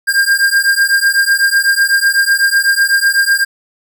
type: beating tone pair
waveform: square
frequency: 1600 / 1608 Hz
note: G6 / G6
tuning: +35 / +44 cents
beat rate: 8 Hz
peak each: -13 / -13 dBFS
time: 0.07-3.45 s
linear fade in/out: 20 ms
effects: none